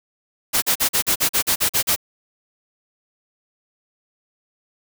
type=noise bursts; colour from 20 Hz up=white; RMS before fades=-18 dBFS; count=11; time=0.53-1.962 s; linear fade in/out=20 ms; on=92 ms; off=42 ms; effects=none